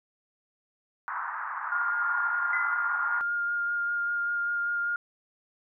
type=band-pass noise; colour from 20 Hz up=pink; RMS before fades=-34 dBFS; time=1.08-3.21 s; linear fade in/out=0 ms; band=930 to 1600 Hz; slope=48 dB/octave
type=tone with vibrato; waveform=sine; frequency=1411 Hz; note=F6; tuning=17 cents sharp; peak=-26 dBFS; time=1.72-4.96 s; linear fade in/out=2 ms; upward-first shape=sine; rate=5.1 Hz; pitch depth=11 cents each way
type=tone with exponential decay; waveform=sine; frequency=2029 Hz; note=B6; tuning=46 cents sharp; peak=-27 dBFS; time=2.53-2.99 s; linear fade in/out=2 ms; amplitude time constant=100 ms
effects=none